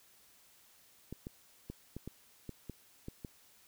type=clicks; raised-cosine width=3 ms; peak=-29 dBFS; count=9; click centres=1.126 / 1.269 / 1.7 / 1.966 / 2.076 / 2.493 / 2.697 / 3.084 / 3.248 s; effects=white hiss -64 dBFS RMS until 3.67 s